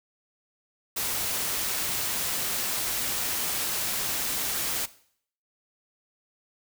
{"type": "noise", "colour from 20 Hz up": "white", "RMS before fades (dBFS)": -29, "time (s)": [0.96, 4.86], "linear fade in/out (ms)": 10, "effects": ["noise-tail reverb RT60 0.6 s tail -18 dB re dry"]}